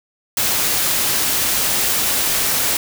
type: noise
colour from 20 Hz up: white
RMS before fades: -18 dBFS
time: 0.37-2.77 s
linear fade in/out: 2 ms
effects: none